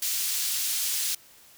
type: high-pass noise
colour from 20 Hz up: pink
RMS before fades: -28 dBFS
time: 0.02-1.15 s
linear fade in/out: 5 ms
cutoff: 4400 Hz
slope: 12 dB/octave
effects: white hiss -54 dBFS RMS until 1.57 s